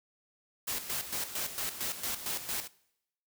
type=noise with tremolo; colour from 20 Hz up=white; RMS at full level=-34 dBFS; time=0.67-2.68 s; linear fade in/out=10 ms; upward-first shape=square; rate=4.4 Hz; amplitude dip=65%; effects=noise-tail reverb RT60 0.8 s tail -22 dB re dry